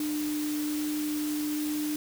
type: tone in noise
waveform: sine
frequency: 300.2 Hz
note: D4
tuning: 38 cents sharp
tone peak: -28 dBFS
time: 0-1.96 s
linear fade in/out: 2 ms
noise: white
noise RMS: -39 dBFS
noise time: 0-1.96 s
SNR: +8 dB
effects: none